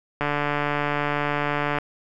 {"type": "click train", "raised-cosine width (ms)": 0.5, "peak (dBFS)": -9, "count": 231, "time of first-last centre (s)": [0.21, 1.785], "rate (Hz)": 146, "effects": []}